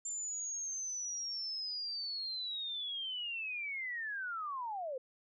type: linear sweep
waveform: sine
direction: down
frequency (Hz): 7240 to 493.9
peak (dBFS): -37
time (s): 0.05-4.98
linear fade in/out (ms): 5
effects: none